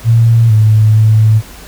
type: tone with pitch steps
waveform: sine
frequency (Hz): 115.1 / 108.3 / 109.2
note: A#2 / A2 / A2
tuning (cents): -22 / -27 / -13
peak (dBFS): -4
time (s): 0.04-1.42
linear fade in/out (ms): 50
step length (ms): 460
effects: added 50 Hz sine -36 dBFS peak until 1.67 s + pink hiss -34 dBFS RMS until 1.67 s